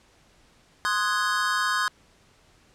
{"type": "chord", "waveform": "square", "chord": "Ab dominant seventh", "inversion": "first", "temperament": "equal", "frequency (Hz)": [1046.5, 1244.5, 1480, 1661.2], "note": ["C6", "Eb6", "Gb6", "Ab6"], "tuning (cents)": [0, 0, 0, 0], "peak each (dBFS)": -29, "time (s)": [0.85, 1.88], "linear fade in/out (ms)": 0, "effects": ["pink hiss -59 dBFS RMS until 2.74 s", "low-pass 8000 Hz 12 dB/octave"]}